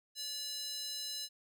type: tone with high-pass filter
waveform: square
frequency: 576 Hz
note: D5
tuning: 34 cents flat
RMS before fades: -41 dBFS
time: 0.15-1.29 s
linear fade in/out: 50 ms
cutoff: 4400 Hz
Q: 3.3
effects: none